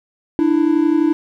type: tone pair together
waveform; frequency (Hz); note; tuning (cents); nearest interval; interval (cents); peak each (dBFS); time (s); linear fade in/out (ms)
triangle; 297.8 / 329.6; D4 / E4; +24 / 0; major second; 176; -13; 0.39-1.13; 0
effects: none